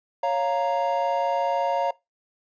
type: chord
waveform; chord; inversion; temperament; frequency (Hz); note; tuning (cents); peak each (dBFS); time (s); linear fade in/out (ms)
triangle; Bb minor; first; equal; 554.4 / 698.5 / 932.3; Db5 / F5 / Bb5; 0 / 0 / 0; -24; 0.23-1.91; 5
effects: noise-tail reverb RT60 0.2 s tail -21 dB re dry + resampled to 16000 Hz